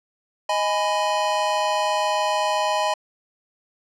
square chord, G# minor, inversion second, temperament just, 623 / 830.6 / 996.7 Hz, D#5 / G#5 / B5, +2 / 0 / +16 cents, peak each -25 dBFS, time 0.49-2.94 s, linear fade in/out 5 ms, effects low-pass 7000 Hz 12 dB/octave

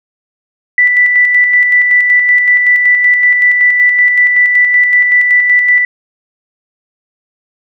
sine tone with tremolo, 1975.5 Hz, B6, in tune, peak -4 dBFS, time 0.78-5.85 s, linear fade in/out 2 ms, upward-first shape square, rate 5.3 Hz, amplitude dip 35%, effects none

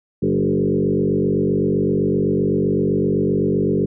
sine tone with frequency modulation, 291 Hz, D4, 16 cents flat, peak -15 dBFS, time 0.22-3.86 s, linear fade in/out 10 ms, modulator 47.8 Hz, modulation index 3.3, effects none

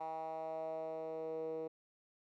10% pulse tone with band-pass filter sweep, 160 Hz, D#3, 49 cents sharp, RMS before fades -42 dBFS, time 0-1.68 s, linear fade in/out 10 ms, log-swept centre 820 to 440 Hz, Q 4.6, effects none

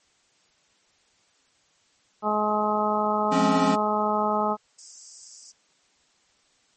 harmonic tone, 211.4 Hz, G#3, 31 cents sharp, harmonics 1 / 2 / 3 / 4 / 5 / 6, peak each -29 / -30 / -28 / -26 / -30 / -28 dBFS, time 2.22-4.57 s, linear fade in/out 50 ms
square chord, Db major seventh, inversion first, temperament equal, 174.61 / 207.7 / 261.6 / 277.2 Hz, F3 / Ab3 / C4 / Db4, 0 / 0 / 0 / 0 cents, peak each -29 / -32 / -26 / -26 dBFS, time 3.31-3.76 s, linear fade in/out 20 ms
white high-pass noise, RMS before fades -41 dBFS, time 4.78-5.52 s, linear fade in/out 10 ms, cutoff 4800 Hz, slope 96 dB/octave
effects white hiss -64 dBFS RMS until 6.76 s + MP3 32 kbps

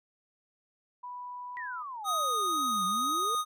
sine tone with pitch glide, 986 to 996.9 Hz, B5 to B5, -3 to +16 cents, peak -38 dBFS, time 1.03-1.83 s, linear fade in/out 10 ms, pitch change +19 cents, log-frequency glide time 1.48-1.72 s
sine exponential two-way sweep, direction down then up, 1969 to 180 to 482.2 Hz, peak -37 dBFS, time 1.57-3.35 s, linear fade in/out 0 ms, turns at 2.85 s
square tone with vibrato, 1244.5 Hz, D#6, in tune, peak -28 dBFS, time 2.04-3.45 s, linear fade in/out 50 ms, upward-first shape triangle, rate 2.1 Hz, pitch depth 12 cents each way
effects none

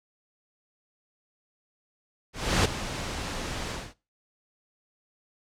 pink noise with ADSR envelope, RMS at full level -21 dBFS, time 2.33-3.94 s, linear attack 320 ms, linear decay 9 ms, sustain -12 dB, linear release 230 ms, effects noise-tail reverb RT60 0.3 s tail -21 dB re dry + low-pass 7000 Hz 12 dB/octave

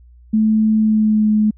sine tone with pitch glide, 217.5 to 213.4 Hz, A3 to G#3, -20 to +47 cents, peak -11 dBFS, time 0.33-1.51 s, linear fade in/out 10 ms, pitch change -33 cents, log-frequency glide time 0.78-1.3 s, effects added 60 Hz sine -42 dBFS peak until 1.57 s

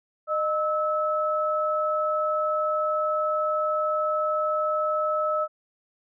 sine tone pair together, 613.5 / 1300 Hz, D#5 / E6, -25 / -24 cents, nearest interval octave + minor second, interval 1301 cents, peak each -25 dBFS, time 0.27-5.48 s, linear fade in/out 50 ms, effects none

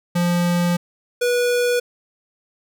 square tone pair in turn, 174.61 / 487.1 Hz, F3 / B4, 0 / -24 cents, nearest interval octave + tritone, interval 1776 cents, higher second, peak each -17 dBFS, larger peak neither, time 0.15-0.77 / 1.21-1.8 s, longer first, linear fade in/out 10 ms, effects none

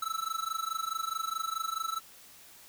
square tone with amplitude modulation, 1316 Hz, E6, 3 cents flat, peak -29 dBFS, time 0.02-2 s, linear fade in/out 5 ms, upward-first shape sine, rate 24.7 Hz, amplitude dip 90%, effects white hiss -54 dBFS RMS until 2.68 s

